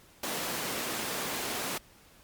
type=high-pass noise; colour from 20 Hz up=pink; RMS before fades=-34 dBFS; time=0.23-1.78 s; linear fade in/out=5 ms; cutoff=230 Hz; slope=12 dB/octave; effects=pink hiss -58 dBFS RMS until 2.23 s + MP3 96 kbps